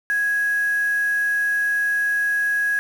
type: tone with quantisation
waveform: sine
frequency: 1661.2 Hz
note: G#6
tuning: in tune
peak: -18 dBFS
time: 0.1-2.79 s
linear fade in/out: 0 ms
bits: 6
effects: none